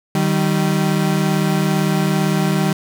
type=tone pair together; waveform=35% pulse; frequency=155.56 / 193.33 Hz; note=D#3 / G3; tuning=0 / -24 cents; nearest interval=major third; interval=376 cents; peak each=-16 dBFS; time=0.15-2.73 s; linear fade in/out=2 ms; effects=none